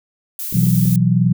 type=noise; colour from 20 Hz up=violet; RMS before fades=-26 dBFS; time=0.39-0.96 s; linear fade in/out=2 ms
type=clicks; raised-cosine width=3 ms; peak=-19 dBFS; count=5; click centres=0.526 / 0.569 / 0.631 / 0.67 / 0.855 s
type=chord; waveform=sine; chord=B suspended fourth; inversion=none; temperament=just; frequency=123.47 / 164.63 / 185.21 Hz; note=B2 / E3 / F#3; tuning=0 / -2 / +2 cents; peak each=-16 dBFS; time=0.54-1.33 s; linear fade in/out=10 ms
effects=none